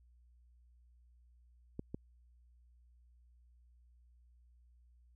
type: clicks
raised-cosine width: 3 ms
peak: -27 dBFS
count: 2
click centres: 1.794 / 1.945 s
effects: added 60 Hz sine -62 dBFS peak until 5.15 s